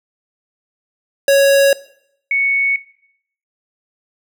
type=tone pair in turn; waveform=square / sine; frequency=554.4 / 2218 Hz; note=C#5 / C#7; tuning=0 / 0 cents; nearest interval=2 octaves; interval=2400 cents; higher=second; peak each=-9 / -13 dBFS; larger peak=first; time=1.28-1.73 / 2.31-2.76 s; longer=neither; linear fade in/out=2 ms; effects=noise-tail reverb RT60 0.7 s tail -19 dB re dry